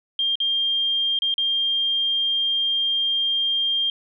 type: tone with dropouts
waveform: sine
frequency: 3200 Hz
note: G7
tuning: 35 cents sharp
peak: -19 dBFS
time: 0.19-3.9 s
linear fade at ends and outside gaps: 2 ms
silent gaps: 0.355-0.402 / 1.189-1.22 / 1.341-1.38 s
effects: none